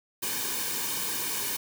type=noise with comb filter; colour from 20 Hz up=white; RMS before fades=-31 dBFS; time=0.22-1.57 s; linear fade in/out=10 ms; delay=1.5 ms; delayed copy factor=-0.7; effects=none